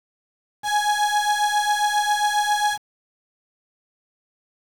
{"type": "beating tone pair", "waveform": "35% pulse", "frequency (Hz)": [831, 838.4], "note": ["G#5", "G#5"], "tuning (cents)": [1, 16], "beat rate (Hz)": 7.4, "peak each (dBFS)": [-19, -21], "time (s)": [0.63, 2.78], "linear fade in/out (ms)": 50, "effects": ["low-pass 11000 Hz 12 dB/octave", "7-bit"]}